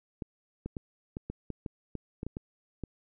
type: clicks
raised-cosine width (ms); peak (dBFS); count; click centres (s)
3; -23; 12; 0.222 / 0.66 / 0.768 / 1.169 / 1.3 / 1.503 / 1.662 / 1.953 / 2.231 / 2.266 / 2.369 / 2.837
effects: none